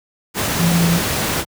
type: tone in noise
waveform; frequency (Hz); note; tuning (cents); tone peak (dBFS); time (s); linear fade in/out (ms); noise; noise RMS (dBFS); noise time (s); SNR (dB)
sine; 170; F3; -46; -13; 0.58-1.01; 50; pink; -19; 0.34-1.45; +3
effects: high-pass 80 Hz 12 dB/octave